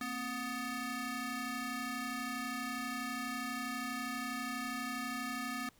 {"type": "ring-modulated tone", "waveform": "20% pulse", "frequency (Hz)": 493.9, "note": "B4", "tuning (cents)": 0, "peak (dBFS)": -29, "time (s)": [0.01, 5.69], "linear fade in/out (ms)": 2, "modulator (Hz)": 757, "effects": ["pink hiss -66 dBFS RMS until 5.79 s"]}